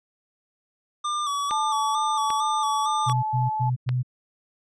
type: tone with vibrato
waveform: square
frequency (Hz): 1168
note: D6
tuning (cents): -10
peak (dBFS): -25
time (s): 1.04-3.13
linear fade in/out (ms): 10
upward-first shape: square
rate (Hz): 2.2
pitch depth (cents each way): 45
type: click train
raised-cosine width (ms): 0.3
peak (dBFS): -16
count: 4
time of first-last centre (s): 1.51-3.891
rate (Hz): 1.26
type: tone with pitch glide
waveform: sine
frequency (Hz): 873 to 864.5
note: A5 to A5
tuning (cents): -14 to -31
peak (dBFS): -24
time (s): 1.51-3.7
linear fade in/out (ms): 10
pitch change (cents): -17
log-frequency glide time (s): 2.2-3.26
type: tone bursts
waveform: sine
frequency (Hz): 125.9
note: B2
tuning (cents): +34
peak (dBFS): -21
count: 4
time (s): 3.06-4.031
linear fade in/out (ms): 20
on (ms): 170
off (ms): 97
effects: resampled to 22050 Hz